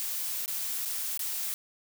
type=noise with dropouts; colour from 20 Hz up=blue; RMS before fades=-33 dBFS; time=0-1.54 s; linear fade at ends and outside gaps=0 ms; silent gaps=0.459-0.479 / 0.852-0.857 / 1.175-1.193 s; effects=none